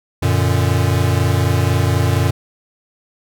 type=chord; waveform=square; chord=Gb augmented; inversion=none; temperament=equal; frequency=92.5 / 116.54 / 146.83 Hz; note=Gb2 / Bb2 / D3; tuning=0 / 0 / 0 cents; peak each=-17 / -18 / -21 dBFS; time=0.22-2.31 s; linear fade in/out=10 ms; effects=none